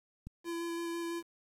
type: click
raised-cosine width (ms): 5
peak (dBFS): -31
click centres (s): 0.27
type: tone with vibrato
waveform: square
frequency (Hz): 338.3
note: E4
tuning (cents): +45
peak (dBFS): -36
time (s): 0.44-1.23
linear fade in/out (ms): 50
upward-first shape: square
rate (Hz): 6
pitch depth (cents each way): 9
effects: resampled to 32000 Hz + 10-bit